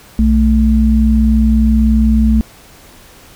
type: tone pair together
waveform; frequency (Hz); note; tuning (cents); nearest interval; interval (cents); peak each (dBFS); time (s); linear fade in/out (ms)
sine; 61.74 / 220.2; B1 / A3; 0 / +2; octave + minor seventh; 2202; -10; 0.19-2.41; 0
effects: pink hiss -41 dBFS RMS until 3.35 s